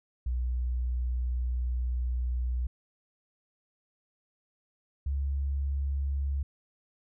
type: tone pair in turn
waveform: sine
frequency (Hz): 61.5 / 69.29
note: B1 / C#2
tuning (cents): -7 / 0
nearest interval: major second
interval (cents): 207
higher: second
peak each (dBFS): -27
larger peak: neither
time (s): 0.26-2.67 / 5.06-6.43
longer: first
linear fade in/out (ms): 5
effects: none